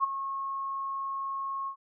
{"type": "tone with ADSR envelope", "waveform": "sine", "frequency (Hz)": 1089, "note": "C#6", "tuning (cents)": -31, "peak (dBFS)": -20, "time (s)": [0, 1.76], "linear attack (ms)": 38, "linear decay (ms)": 14, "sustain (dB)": -11, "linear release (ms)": 86, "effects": []}